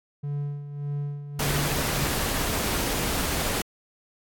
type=tone with tremolo; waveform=triangle; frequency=144.1 Hz; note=D3; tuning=33 cents flat; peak=-24 dBFS; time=0.23-2.05 s; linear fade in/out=10 ms; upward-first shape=sine; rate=1.7 Hz; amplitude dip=65%
type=noise; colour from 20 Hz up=pink; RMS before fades=-27 dBFS; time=1.39-3.62 s; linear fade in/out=5 ms
effects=AAC 64 kbps